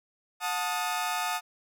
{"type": "chord", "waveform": "sawtooth", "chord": "D# diminished", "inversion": "first", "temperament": "equal with one note detuned", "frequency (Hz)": [724.3, 880, 1244.5], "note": ["F#5", "A5", "D#6"], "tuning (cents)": [-37, 0, 0], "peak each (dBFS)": -29, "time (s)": [0.4, 1.41], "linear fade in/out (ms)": 50, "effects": []}